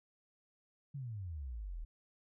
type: exponential sweep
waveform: sine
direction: down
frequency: 146.83 to 36.71 Hz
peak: -40 dBFS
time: 0.94-1.85 s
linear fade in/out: 10 ms
effects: none